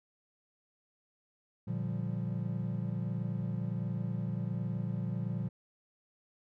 triangle chord, G minor seventh, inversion first, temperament equal, 116.54 / 146.83 / 174.61 / 196 Hz, Bb2 / D3 / F3 / G3, 0 / 0 / 0 / 0 cents, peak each -34 / -38 / -35 / -39 dBFS, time 1.67-5.49 s, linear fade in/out 10 ms, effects none

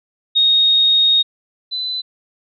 sine tone pair in turn, 3729 / 4013 Hz, A#7 / B7, 0 / +27 cents, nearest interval minor second, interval 127 cents, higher second, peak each -10 / -20 dBFS, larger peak first, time 0.35-1.23 / 1.71-2.02 s, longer first, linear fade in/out 20 ms, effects none

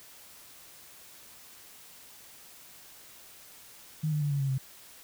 sine tone with pitch steps, 155.2 / 150.35 / 145.65 / 141.09 / 136.68 / 132.41 Hz, D#3 / D3 / D3 / C#3 / C#3 / C3, -4 / +41 / -14 / +31 / -24 / +21 cents, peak -26 dBFS, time 4.03-4.582 s, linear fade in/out 10 ms, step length 92 ms, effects white hiss -52 dBFS RMS until 5.03 s

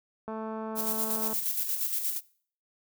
click train, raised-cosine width 1 ms, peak -24 dBFS, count 232, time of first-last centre 0.28-1.33 s, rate 220 Hz
violet noise with tremolo, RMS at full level -29 dBFS, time 0.75-2.21 s, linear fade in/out 50 ms, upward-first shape square, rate 8.5 Hz, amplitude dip 45%
effects noise-tail reverb RT60 0.5 s tail -21 dB re dry + high-pass 60 Hz 12 dB/octave

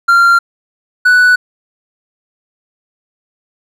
triangle tone pair in turn, 1384 / 1483.5 Hz, F6 / F#6, -16 / +4 cents, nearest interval minor second, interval 120 cents, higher second, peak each -3 dBFS, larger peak neither, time 0.08-0.39 / 1.05-1.36 s, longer neither, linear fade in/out 10 ms, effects none

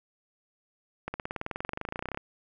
accelerating click train, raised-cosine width 0.5 ms, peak -18 dBFS, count 27, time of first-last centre 1.08-2.174 s, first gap 60 ms, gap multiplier 0.97, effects none

